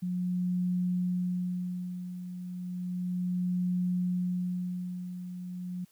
sine tone with tremolo, 180 Hz, F#3, 47 cents flat, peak -26 dBFS, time 0.02-5.85 s, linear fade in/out 10 ms, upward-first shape sine, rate 0.33 Hz, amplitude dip 70%, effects white hiss -66 dBFS RMS until 5.91 s

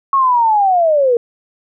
sine linear sweep, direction down, 1108.7 to 460 Hz, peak -9 dBFS, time 0.13-1.17 s, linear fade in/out 2 ms, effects none

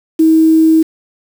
sine tone with quantisation, 320 Hz, D#4, 49 cents sharp, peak -5 dBFS, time 0.19-0.83 s, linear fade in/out 10 ms, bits 5, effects none

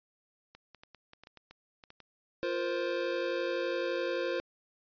clicks, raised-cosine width 0.2 ms, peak -33 dBFS, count 12, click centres 0.55 / 0.747 / 0.835 / 0.947 / 1.134 / 1.236 / 1.271 / 1.373 / 1.51 / 1.838 / 1.904 / 2.003 s
square chord, F suspended fourth, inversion none, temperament equal with one note detuned, 349.2 / 471.6 / 523.3 Hz, F4 / Bb4 / C5, 0 / +20 / 0 cents, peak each -36 / -38 / -34 dBFS, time 2.43-4.4 s, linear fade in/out 0 ms
effects resampled to 11025 Hz

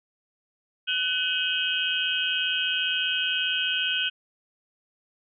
sine tone cluster, 1506 / 2541 / 2863 / 3028 / 3218 Hz, F#6 / D#7 / F7 / F#7 / G7, +30 / +36 / +42 / +39 / +45 cents, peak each -30 dBFS, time 0.87-4.1 s, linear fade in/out 20 ms, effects none

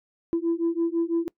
sine beating tone pair, 332.1 / 338.1 Hz, E4 / E4, +13 / +44 cents, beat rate 6 Hz, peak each -24 dBFS, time 0.33-1.28 s, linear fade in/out 0 ms, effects noise-tail reverb RT60 0.1 s tail -23 dB re dry + tanh soft clip ceiling -17 dBFS

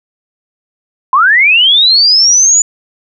sine linear sweep, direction up, 988 to 7000 Hz, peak -4 dBFS, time 1.13-2.62 s, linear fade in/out 2 ms, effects none

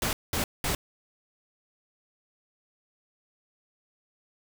pink noise bursts, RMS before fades -28 dBFS, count 3, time 0.02-0.75 s, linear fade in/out 2 ms, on 110 ms, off 200 ms, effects none

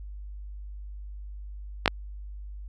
clicks, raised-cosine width 0.3 ms, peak -3 dBFS, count 2, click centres 1.859 / 1.878 s, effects added 50 Hz sine -37 dBFS peak until 2.68 s

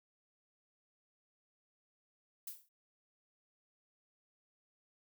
violet noise with exponential decay, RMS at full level -40 dBFS, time 2.47-2.69 s, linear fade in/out 5 ms, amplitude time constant 47 ms, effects none

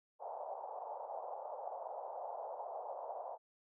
white band-pass noise, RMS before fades -45 dBFS, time 0.19-3.38 s, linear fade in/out 50 ms, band 530 to 880 Hz, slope 48 dB/octave, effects none

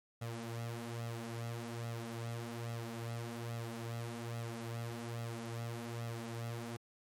sawtooth tone with flanger, 116.54 Hz, A#2, in tune, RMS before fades -42 dBFS, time 0.21-6.77 s, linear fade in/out 10 ms, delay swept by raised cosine 1.5 to 7.1 ms, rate 1.2 Hz, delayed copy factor +0.65, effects MP3 64 kbps

